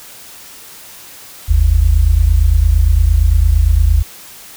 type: tone pair together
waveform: sine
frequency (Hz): 48.95 / 77.7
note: G1 / D#2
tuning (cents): -2 / -2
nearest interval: minor sixth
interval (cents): 800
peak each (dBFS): -10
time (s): 1.48-4.03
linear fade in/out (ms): 20
effects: white hiss -36 dBFS RMS until 4.56 s